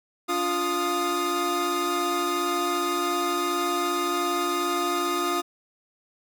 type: tone cluster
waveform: 45% pulse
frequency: 288.2 / 350.9 / 700 / 1238 Hz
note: D4 / F4 / F5 / D#6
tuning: -33 / +8 / +4 / -9 cents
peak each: -33 / -28 / -33 / -27 dBFS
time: 0.28-5.42 s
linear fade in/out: 20 ms
effects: none